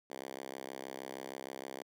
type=tone with high-pass filter; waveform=5% pulse; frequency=66.4 Hz; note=C2; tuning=26 cents sharp; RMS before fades=-45 dBFS; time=0.1-1.83 s; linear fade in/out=5 ms; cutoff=330 Hz; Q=1; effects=none